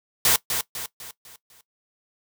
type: noise with echo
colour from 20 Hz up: white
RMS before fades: -18 dBFS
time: 0.25-0.36 s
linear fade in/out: 2 ms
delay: 250 ms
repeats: 5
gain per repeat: -7 dB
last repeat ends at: 1.61 s
effects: noise-tail reverb RT60 0.1 s tail -18 dB re dry